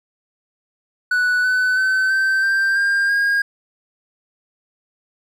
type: tone with pitch steps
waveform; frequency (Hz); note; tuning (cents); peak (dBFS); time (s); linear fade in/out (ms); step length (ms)
triangle; 1481 / 1504.3 / 1527.9 / 1551.9 / 1576.3 / 1601.1 / 1626.3; F#6 / F#6 / G6 / G6 / G6 / G6 / G#6; +1 / +28 / -45 / -18 / +9 / +36 / -37; -13; 1.11-3.42; 5; 330
effects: none